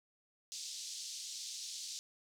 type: band-pass noise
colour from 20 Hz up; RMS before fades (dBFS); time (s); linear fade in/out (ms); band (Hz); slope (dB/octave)
white; -45; 0.52-1.99; 0; 3800 to 6800; 24
effects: none

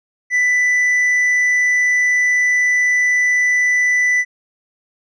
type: tone with tanh clipping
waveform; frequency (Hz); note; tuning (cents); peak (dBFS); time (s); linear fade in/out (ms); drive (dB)
triangle; 1986; B6; +9; -13; 0.3-4.25; 50; 8
effects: none

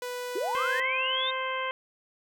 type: tone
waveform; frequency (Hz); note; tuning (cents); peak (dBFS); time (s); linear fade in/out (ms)
sawtooth; 493.9; B4; 0; -29; 0.02-0.8; 2
type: linear sweep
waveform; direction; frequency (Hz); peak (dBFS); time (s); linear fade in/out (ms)
sine; up; 317.2 to 3717; -28; 0.35-1.31; 10
type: harmonic tone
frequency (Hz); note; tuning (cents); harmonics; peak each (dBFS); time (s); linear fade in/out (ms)
522; C5; -4; 1 / 2 / 3 / 4 / 5 / 6; -35 / -32 / -37 / -36 / -40 / -40; 0.55-1.71; 0
effects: none

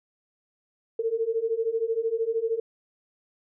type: beating tone pair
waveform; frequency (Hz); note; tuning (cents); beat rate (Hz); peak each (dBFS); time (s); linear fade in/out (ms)
sine; 445.2 / 458.2; A4 / A#4; +20 / -30; 13; -28 / -26; 0.99-2.6; 5
effects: none

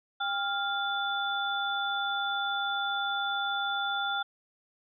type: tone cluster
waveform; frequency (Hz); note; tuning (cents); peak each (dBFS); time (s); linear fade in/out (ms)
sine; 798 / 1396 / 3493; G5 / F6 / A7; +31 / -1 / -13; -33 / -31 / -34; 0.2-4.23; 10
effects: none

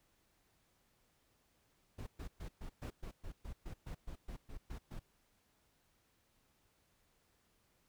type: noise bursts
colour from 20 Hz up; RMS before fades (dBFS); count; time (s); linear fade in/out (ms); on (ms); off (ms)
brown; -45; 15; 1.98-4.995; 10; 89; 120
effects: pink hiss -75 dBFS RMS until 7.88 s

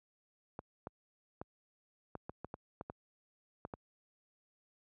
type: clicks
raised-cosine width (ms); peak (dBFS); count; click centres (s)
1; -28; 11; 0.591 / 0.871 / 1.415 / 2.153 / 2.295 / 2.446 / 2.541 / 2.811 / 2.899 / 3.651 / 3.738
effects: high-pass 60 Hz 12 dB/octave

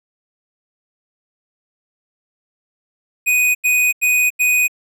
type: tone bursts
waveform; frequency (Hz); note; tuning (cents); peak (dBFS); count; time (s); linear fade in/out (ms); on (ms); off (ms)
square; 2489; D#7; 0; -13; 4; 3.26-4.681; 20; 290; 87
effects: none

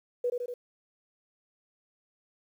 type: tone with echo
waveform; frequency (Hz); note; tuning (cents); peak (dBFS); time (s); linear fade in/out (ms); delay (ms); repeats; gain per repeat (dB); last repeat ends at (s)
sine; 488.9; B4; -18; -25; 0.24-0.3; 5; 80; 3; -3; 0.54
effects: 10-bit

